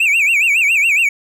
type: tone with vibrato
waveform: triangle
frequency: 2489 Hz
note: D#7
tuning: in tune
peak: -9 dBFS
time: 0-1.09 s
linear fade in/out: 5 ms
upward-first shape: sine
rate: 7.2 Hz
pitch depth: 190 cents each way
effects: none